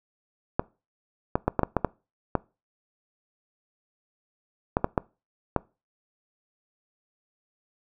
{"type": "clicks", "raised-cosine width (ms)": 1, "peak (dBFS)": -7, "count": 12, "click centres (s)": [0.595, 1.355, 1.48, 1.593, 1.633, 1.767, 1.847, 2.353, 4.769, 4.844, 4.978, 5.563], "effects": ["noise-tail reverb RT60 0.3 s tail -23 dB re dry"]}